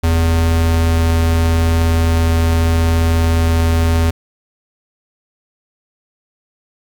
square tone pair together, 43.4 / 82.6 Hz, F1 / E2, -10 / +4 cents, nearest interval major seventh, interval 1114 cents, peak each -23 / -12 dBFS, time 0.03-4.11 s, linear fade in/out 10 ms, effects 8-bit

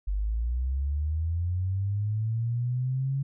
sine linear sweep, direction up, 47.38 to 138.59 Hz, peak -25 dBFS, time 0.07-3.23 s, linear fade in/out 10 ms, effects none

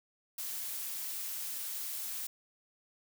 blue noise, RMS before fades -39 dBFS, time 0.38-2.27 s, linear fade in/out 5 ms, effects none

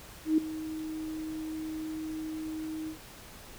sine tone with ADSR envelope, 314.4 Hz, D#4, 18 cents sharp, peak -19 dBFS, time 0.25-2.98 s, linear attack 130 ms, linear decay 4 ms, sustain -15 dB, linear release 100 ms, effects pink hiss -49 dBFS RMS until 3.58 s

